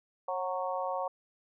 harmonic tone with a mistuned harmonic, 184.5 Hz, F#3, 5 cents flat, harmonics 3 / 4 / 5 / 6, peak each -35 / -36 / -37 / -38 dBFS, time 0.28-1.08 s, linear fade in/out 5 ms, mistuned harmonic 3, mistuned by -27 cents, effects none

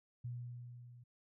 sine tone with level ramp, 121.4 Hz, B2, 29 cents flat, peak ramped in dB -39 to -55 dBFS, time 0.24-1.04 s, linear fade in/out 10 ms, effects none

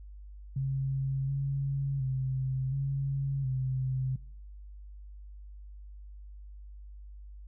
sine tone with pitch steps, 135 / 138 / 131.5 / 137.4 / 130.4 Hz, C#3 / C#3 / C3 / C#3 / C3, -45 / -7 / +9 / -15 / -5 cents, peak -28 dBFS, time 0.56-4.16 s, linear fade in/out 5 ms, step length 720 ms, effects noise-tail reverb RT60 0.6 s tail -24 dB re dry + added 50 Hz sine -44 dBFS peak until 7.47 s

